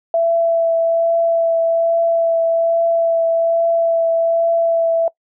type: tone with vibrato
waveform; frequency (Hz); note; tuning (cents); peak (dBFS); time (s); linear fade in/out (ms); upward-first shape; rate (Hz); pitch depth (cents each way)
sine; 666; E5; +18; -12; 0.14-5.08; 2; triangle; 1.2; 12
effects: noise-tail reverb RT60 0.1 s tail -22 dB re dry